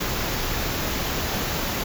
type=band-stop noise; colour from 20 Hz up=pink; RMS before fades=-26 dBFS; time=0-1.84 s; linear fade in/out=10 ms; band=7300 to 11000 Hz; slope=96 dB/octave; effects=none